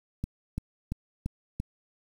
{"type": "click train", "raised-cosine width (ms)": 5, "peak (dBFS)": -18, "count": 5, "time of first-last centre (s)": [0.24, 1.601], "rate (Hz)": 2.94, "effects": ["8-bit"]}